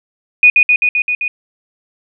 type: tone with echo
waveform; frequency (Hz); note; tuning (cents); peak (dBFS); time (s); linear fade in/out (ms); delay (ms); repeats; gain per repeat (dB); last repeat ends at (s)
sine; 2474; D#7; -10; -3; 0.43-0.5; 2; 130; 6; -2; 1.28
effects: none